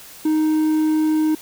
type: tone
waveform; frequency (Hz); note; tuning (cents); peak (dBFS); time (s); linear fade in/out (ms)
triangle; 311.1; D#4; 0; -13; 0.25-1.35; 5
effects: white hiss -41 dBFS RMS until 1.41 s